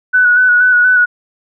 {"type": "tone with vibrato", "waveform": "sine", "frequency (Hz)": 1480, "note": "F#6", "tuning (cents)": 0, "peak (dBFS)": -6, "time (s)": [0.13, 1.06], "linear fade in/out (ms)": 20, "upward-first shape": "square", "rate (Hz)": 4.2, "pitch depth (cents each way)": 24, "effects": []}